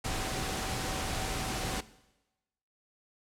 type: tone in noise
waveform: sine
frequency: 761 Hz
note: F#5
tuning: 48 cents sharp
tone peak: -43 dBFS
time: 0.04-1.81 s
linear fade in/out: 10 ms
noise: pink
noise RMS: -34 dBFS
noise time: 0.04-1.81 s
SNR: -12 dB
effects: noise-tail reverb RT60 1.0 s tail -18 dB re dry + low-pass 10000 Hz 12 dB/octave